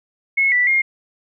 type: tone with pitch steps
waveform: sine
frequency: 2181 / 1970 / 2131 Hz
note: C#7 / B6 / C7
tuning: -29 / -5 / +31 cents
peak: -13 dBFS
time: 0.37-0.82 s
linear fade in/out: 10 ms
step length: 150 ms
effects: none